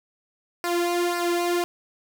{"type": "tone with flanger", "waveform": "sawtooth", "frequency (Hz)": 348.4, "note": "F4", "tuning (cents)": -4, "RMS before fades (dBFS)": -24, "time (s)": [0.64, 1.64], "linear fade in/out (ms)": 0, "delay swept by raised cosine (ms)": [0.29, 2.29], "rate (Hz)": 1.9, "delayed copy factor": -0.7, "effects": []}